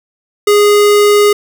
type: tone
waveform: square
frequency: 413.2 Hz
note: G#4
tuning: 9 cents flat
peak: -6 dBFS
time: 0.47-1.33 s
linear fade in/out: 5 ms
effects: none